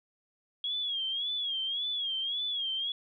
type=tone with vibrato; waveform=sine; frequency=3299 Hz; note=G#7; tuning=12 cents flat; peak=-30 dBFS; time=0.64-2.92 s; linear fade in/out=2 ms; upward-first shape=sine; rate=1.8 Hz; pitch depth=100 cents each way; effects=none